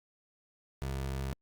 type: tone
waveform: 25% pulse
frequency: 67 Hz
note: C2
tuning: 42 cents sharp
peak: -30 dBFS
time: 0.82-1.33 s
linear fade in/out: 0 ms
effects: Opus 48 kbps